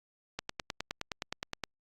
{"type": "click train", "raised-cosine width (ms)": 0.2, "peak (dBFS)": -17, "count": 13, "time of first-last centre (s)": [0.39, 1.637], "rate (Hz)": 9.62, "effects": ["Opus 48 kbps"]}